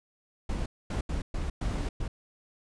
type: noise bursts at uneven times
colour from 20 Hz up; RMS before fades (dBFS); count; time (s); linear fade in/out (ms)
brown; -31; 6; 0.49-0.66 / 0.9-1.01 / 1.09-1.22 / 1.34-1.5 / 1.61-1.89 / 2-2.08; 5
effects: resampled to 22050 Hz